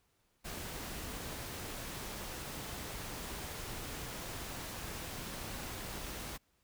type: noise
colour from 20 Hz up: pink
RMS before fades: -43 dBFS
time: 0.44-6.38 s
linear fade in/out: 20 ms
effects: pink hiss -75 dBFS RMS until 6.63 s